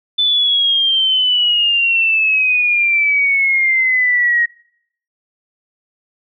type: exponential sweep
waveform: sine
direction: down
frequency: 3520 to 1879 Hz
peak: -11 dBFS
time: 0.18-4.46 s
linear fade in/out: 10 ms
effects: noise-tail reverb RT60 0.7 s tail -25 dB re dry